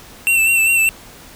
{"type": "tone with vibrato", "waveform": "square", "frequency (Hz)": 2692, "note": "E7", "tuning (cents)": 36, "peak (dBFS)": -12, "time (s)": [0.27, 0.89], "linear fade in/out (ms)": 0, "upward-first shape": "sine", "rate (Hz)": 5, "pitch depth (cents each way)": 38, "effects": ["pink hiss -40 dBFS RMS until 1.35 s"]}